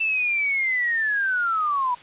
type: linear sweep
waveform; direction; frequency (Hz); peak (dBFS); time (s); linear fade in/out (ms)
sine; down; 2671 to 960; -20; 0-1.95; 10
effects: white hiss -45 dBFS RMS until 2.02 s + resampled to 8000 Hz